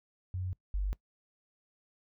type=tone pair in turn; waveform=sine; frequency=92 / 48.61 Hz; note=F#2 / G1; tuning=-9 / -14 cents; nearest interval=major seventh; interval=1105 cents; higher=first; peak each=-33 / -29 dBFS; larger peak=second; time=0.34-0.53 / 0.74-0.93 s; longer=neither; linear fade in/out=0 ms; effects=noise-tail reverb RT60 0.1 s tail -21 dB re dry